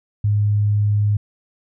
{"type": "tone", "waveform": "sine", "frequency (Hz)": 103.83, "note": "G#2", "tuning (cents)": 0, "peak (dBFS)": -14, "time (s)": [0.24, 1.17], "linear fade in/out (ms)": 5, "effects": []}